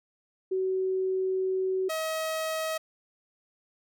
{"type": "tone pair in turn", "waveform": ["sine", "sawtooth"], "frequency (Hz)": [376.7, 636.8], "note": ["F#4", "D#5"], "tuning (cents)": [31, 40], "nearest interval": "major sixth", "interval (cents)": 909, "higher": "second", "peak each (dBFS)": -25, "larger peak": "neither", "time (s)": [[0.51, 1.89], [1.89, 2.78]], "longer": "first", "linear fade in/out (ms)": 10, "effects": []}